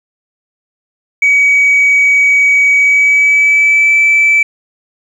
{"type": "tone with pitch glide", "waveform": "sine", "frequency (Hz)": [2266, 2316], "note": ["C#7", "D7"], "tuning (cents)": [37, -25], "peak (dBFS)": -4, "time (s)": [1.22, 4.43], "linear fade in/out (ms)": 5, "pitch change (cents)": 38, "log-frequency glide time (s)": [2.75, 3.95], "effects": ["tanh soft clip ceiling -3 dBFS", "7-bit"]}